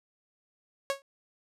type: tone with exponential decay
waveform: sawtooth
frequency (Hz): 551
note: C#5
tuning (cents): -11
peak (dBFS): -20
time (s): 0.9-1.02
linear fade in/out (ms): 0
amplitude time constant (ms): 26
effects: low-pass 11000 Hz 12 dB/octave